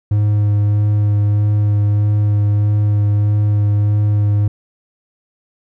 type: tone with vibrato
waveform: triangle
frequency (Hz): 103.83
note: G#2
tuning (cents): 0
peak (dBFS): -9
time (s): 0.11-4.48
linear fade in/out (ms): 5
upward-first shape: sine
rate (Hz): 1.6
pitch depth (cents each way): 12
effects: none